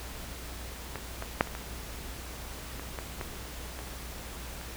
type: clicks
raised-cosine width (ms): 0.5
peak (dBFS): -20 / -20 / -6 / -26 / -23 / -24 / -20 / -19 / -25 / -28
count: 10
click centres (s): 0.957 / 1.224 / 1.409 / 1.473 / 1.551 / 2.796 / 2.988 / 3.212 / 3.79 / 4.613
effects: added 60 Hz sine -43 dBFS peak until 4.76 s + pink hiss -43 dBFS RMS until 4.76 s